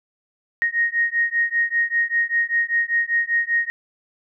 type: beating tone pair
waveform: sine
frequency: 1864.7 / 1869.8 Hz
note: A#6 / A#6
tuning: 0 / +5 cents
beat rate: 5.1 Hz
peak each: -21 / -21 dBFS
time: 0.62-3.7 s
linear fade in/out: 0 ms
effects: none